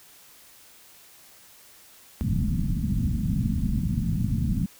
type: low-pass noise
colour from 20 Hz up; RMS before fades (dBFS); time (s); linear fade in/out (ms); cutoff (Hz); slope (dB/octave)
white; -25; 2.21-4.66; 0; 230; 48
effects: white hiss -52 dBFS RMS until 4.79 s